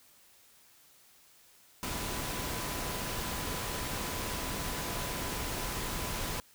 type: tone in noise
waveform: sine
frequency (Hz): 1000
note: B5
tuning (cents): +21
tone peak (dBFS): -46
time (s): 1.83-6.4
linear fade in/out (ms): 0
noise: pink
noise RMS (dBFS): -36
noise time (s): 1.83-6.4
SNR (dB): -13
effects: white hiss -61 dBFS RMS until 6.54 s